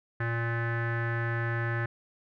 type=tone with low-pass filter; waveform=square; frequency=116.54 Hz; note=A#2; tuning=in tune; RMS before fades=-30 dBFS; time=0.2-1.86 s; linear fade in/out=5 ms; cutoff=1700 Hz; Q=7.4; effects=none